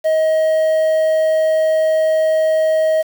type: tone with quantisation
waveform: triangle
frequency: 632 Hz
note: D#5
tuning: 27 cents sharp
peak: -10 dBFS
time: 0.04-3.03 s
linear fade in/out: 20 ms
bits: 6
effects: none